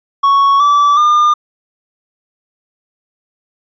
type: tone with pitch steps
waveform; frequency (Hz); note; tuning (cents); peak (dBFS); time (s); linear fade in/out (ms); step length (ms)
triangle; 1111 / 1157.5 / 1206; C#6 / D6 / D6; +4 / -25 / +46; -5; 0.23-1.34; 10; 370
effects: resampled to 16000 Hz